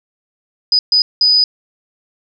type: tone bursts at uneven times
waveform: sine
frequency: 4978 Hz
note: D#8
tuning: in tune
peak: -8 dBFS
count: 3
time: 0.72-0.79 / 0.92-1.02 / 1.21-1.44 s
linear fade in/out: 2 ms
effects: none